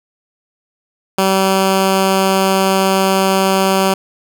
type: tone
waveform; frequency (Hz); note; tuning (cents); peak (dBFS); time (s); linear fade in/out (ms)
10% pulse; 191.9; G3; -37; -3; 1.18-3.94; 5
effects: none